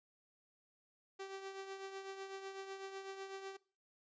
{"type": "tone with tremolo", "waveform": "sawtooth", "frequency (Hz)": 387.9, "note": "G4", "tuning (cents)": -18, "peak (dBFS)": -39, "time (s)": [1.19, 3.57], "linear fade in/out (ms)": 10, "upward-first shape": "triangle", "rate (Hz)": 8, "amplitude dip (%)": 60, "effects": ["noise-tail reverb RT60 0.4 s tail -21 dB re dry", "resampled to 16000 Hz"]}